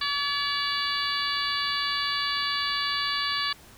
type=harmonic tone with a mistuned harmonic; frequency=571 Hz; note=D5; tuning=49 cents flat; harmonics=2 / 3 / 4 / 5 / 6 / 7 / 8; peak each=-31 / -32 / -36 / -35 / -33 / -34 / -32 dBFS; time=0.01-3.53 s; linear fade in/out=5 ms; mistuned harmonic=6; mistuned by=+16 cents; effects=pink hiss -51 dBFS RMS until 3.77 s